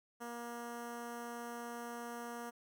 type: tone with notch filter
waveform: 10% pulse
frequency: 237 Hz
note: A#3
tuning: 29 cents sharp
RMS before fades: -45 dBFS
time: 0.2-2.51 s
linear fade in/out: 20 ms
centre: 3700 Hz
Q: 1.4
effects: none